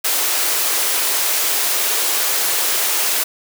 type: high-pass noise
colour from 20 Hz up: white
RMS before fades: -18 dBFS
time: 0.04-3.24 s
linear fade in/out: 10 ms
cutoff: 340 Hz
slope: 24 dB/octave
effects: none